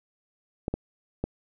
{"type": "clicks", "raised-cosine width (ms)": 2, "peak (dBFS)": -14, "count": 3, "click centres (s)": [0.681, 0.74, 1.24], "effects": []}